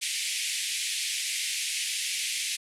pink band-pass noise, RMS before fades -31 dBFS, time 0.01-2.57 s, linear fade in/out 20 ms, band 2100 to 11000 Hz, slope 48 dB/octave, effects none

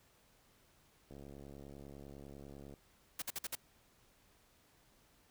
click train, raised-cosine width 2 ms, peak -39 dBFS, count 115, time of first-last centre 1.11-2.739 s, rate 70 Hz
white noise bursts, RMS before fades -40 dBFS, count 5, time 3.19-3.553 s, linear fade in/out 5 ms, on 31 ms, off 52 ms
effects pink hiss -69 dBFS RMS until 5.3 s

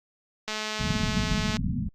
click train, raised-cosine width 0.2 ms, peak -14 dBFS, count 235, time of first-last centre 0.48-1.568 s, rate 215 Hz
white low-pass noise, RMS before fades -28 dBFS, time 0.79-1.89 s, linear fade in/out 10 ms, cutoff 250 Hz, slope 96 dB/octave
effects Opus 48 kbps

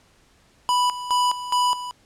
square tone with tremolo, 987.8 Hz, B5, in tune, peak -18 dBFS, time 0.69-1.91 s, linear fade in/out 0 ms, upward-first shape square, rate 2.4 Hz, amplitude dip 75%, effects pink hiss -58 dBFS RMS until 2.05 s + low-pass 9000 Hz 12 dB/octave

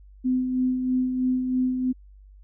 sine tone with tremolo, 255.1 Hz, C4, 44 cents flat, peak -19 dBFS, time 0.24-1.93 s, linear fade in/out 20 ms, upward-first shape sine, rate 3.1 Hz, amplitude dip 45%, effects added 49 Hz sine -46 dBFS peak until 2.43 s

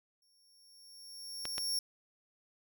sawtooth tone with exponential growth, 5500 Hz, F8, 27 cents flat, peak -28 dBFS, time 0.22-1.79 s, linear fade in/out 2 ms, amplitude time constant 340 ms
clicks, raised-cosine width 0.2 ms, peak -20 dBFS, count 2, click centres 1.454 / 1.581 s
effects none

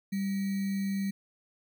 sine tone with sample-and-hold, 196 Hz, G3, in tune, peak -28 dBFS, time 0.12-1.11 s, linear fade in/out 10 ms, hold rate 2100 Hz, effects none

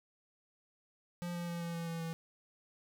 square tone with pitch steps, 174.61 / 172.9 / 171.21 / 169.54 / 167.88 / 166.24 / 164.62 Hz, F3 / F3 / F3 / E3 / E3 / E3 / E3, 0 / -17 / -34 / +49 / +32 / +15 / -2 cents, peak -38 dBFS, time 1.22-2.13 s, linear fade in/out 0 ms, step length 130 ms, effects none

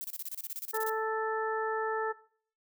violet noise bursts, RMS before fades -38 dBFS, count 15, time 0.01-0.896 s, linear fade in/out 0 ms, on 32 ms, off 29 ms
harmonic tone, 440 Hz, A4, in tune, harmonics 1 / 2 / 3 / 4, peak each -32 / -35 / -37 / -38 dBFS, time 0.73-2.13 s, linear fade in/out 20 ms
effects noise-tail reverb RT60 0.5 s tail -18 dB re dry

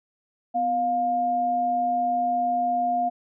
sine tone pair together, 250 / 707.1 Hz, B3 / F5, +21 / +21 cents, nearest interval octave + tritone, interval 1800 cents, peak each -32 / -21 dBFS, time 0.54-3.1 s, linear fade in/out 20 ms, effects none

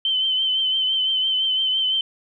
sine tone with vibrato, 3076 Hz, G7, 33 cents flat, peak -18 dBFS, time 0.05-2.01 s, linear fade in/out 2 ms, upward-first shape triangle, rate 5.9 Hz, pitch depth 42 cents each way, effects none

